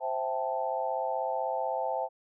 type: chord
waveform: sine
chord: A minor seventh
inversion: first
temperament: equal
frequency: 523.3 / 659.3 / 784 / 880 Hz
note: C5 / E5 / G5 / A5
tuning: 0 / 0 / 0 / 0 cents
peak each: -34 dBFS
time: 0-2.09 s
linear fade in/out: 50 ms
effects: none